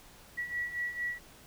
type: beating tone pair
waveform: sine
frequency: 1934 / 1938.4 Hz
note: B6 / B6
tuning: -37 / -33 cents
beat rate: 4.4 Hz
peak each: -39 / -34 dBFS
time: 0.37-1.19 s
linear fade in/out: 20 ms
effects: pink hiss -55 dBFS RMS until 1.46 s